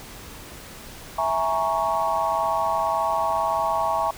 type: chord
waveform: sine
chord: A# half-diminished seventh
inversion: second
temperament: equal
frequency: 659.3 / 830.6 / 932.3 / 1108.7 Hz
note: E5 / G#5 / A#5 / C#6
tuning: 0 / 0 / 0 / 0 cents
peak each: -26 dBFS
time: 1.18-4.11 s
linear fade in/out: 5 ms
effects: pink hiss -41 dBFS RMS until 4.17 s